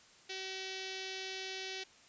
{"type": "tone with notch filter", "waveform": "5% pulse", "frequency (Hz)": 380, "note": "F#4", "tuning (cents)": 46, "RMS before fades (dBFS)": -42, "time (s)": [0.29, 1.84], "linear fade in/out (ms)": 10, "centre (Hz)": 1100, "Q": 0.72, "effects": ["white hiss -61 dBFS RMS until 2.08 s", "resampled to 16000 Hz"]}